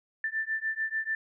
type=beating tone pair; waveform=sine; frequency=1769 / 1775.8 Hz; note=A6 / A6; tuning=+9 / +15 cents; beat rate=6.8 Hz; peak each=-32 / -32 dBFS; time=0.24-1.15 s; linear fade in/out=2 ms; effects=none